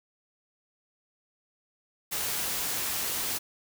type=noise; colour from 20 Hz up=white; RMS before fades=-31 dBFS; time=2.11-3.39 s; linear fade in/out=20 ms; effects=none